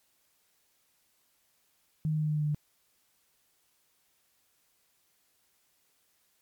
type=tone with pitch steps; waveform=sine; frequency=155.56 / 154.57 / 153.6 / 152.62 / 151.66 / 150.7 / 149.74 / 148.79 Hz; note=D#3 / D#3 / D#3 / D#3 / D#3 / D3 / D3 / D3; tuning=0 / -11 / -22 / -33 / -44 / +45 / +34 / +23 cents; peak=-26 dBFS; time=2.05-2.546 s; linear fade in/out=0 ms; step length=62 ms; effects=white hiss -71 dBFS RMS until 6.41 s + MP3 96 kbps